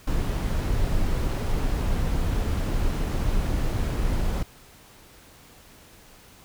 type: noise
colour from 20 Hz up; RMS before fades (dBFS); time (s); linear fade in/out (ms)
brown; -24; 0.07-4.43; 5
effects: pink hiss -51 dBFS RMS until 6.44 s